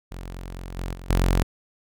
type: tone with level steps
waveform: sawtooth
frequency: 44.67 Hz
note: F1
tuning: 40 cents sharp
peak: -30 / -24 / -33 / -14 dBFS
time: 0.11-1.43 s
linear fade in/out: 10 ms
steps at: 0.77 / 0.93 / 1.1 s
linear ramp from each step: 2 ms
effects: none